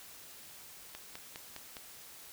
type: click train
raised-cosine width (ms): 0.2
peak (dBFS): -26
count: 5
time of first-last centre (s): 0.95-1.768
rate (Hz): 4.89
effects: white hiss -52 dBFS RMS until 2.32 s